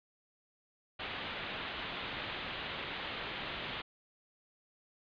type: low-pass noise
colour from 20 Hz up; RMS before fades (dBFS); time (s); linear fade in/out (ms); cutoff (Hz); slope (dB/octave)
white; -41; 0.99-3.82; 10; 3700; 48
effects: resampled to 11025 Hz